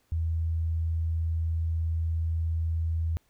sine tone, 81.7 Hz, E2, 15 cents flat, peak -25 dBFS, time 0.12-3.17 s, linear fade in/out 0 ms, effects pink hiss -69 dBFS RMS until 3.29 s

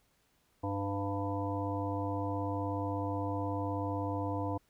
harmonic tone with a mistuned harmonic, 99.1 Hz, G2, 19 cents sharp, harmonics 1 / 3 / 5 / 7 / 9 / 10, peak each -36 / -37 / -40 / -41 / -42 / -42 dBFS, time 0.63-4.58 s, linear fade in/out 10 ms, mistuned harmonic 5, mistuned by +24 cents, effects pink hiss -72 dBFS RMS until 4.69 s

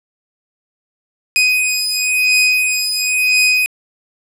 sawtooth beating tone pair, 2500 / 2500.97 Hz, D#7 / D#7, +8 / +8 cents, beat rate 0.97 Hz, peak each -12 dBFS, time 1.36-3.66 s, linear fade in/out 0 ms, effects low-pass 12000 Hz 12 dB/octave + 8-bit

